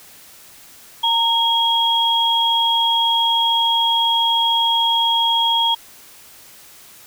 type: tone pair together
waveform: sine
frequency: 921 / 3289 Hz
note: A#5 / G#7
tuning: -21 / -18 cents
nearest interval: octave + minor seventh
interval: 2203 cents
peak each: -18 / -16 dBFS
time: 1.03-5.75 s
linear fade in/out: 10 ms
effects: white hiss -44 dBFS RMS until 7.06 s